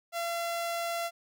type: tone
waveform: sawtooth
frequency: 681 Hz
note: F5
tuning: 44 cents flat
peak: -27 dBFS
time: 0.12-1.11 s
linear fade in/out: 50 ms
effects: none